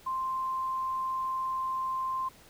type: tone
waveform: sine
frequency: 1046.5 Hz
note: C6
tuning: in tune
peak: -29 dBFS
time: 0.06-2.29 s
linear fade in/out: 10 ms
effects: pink hiss -56 dBFS RMS until 2.49 s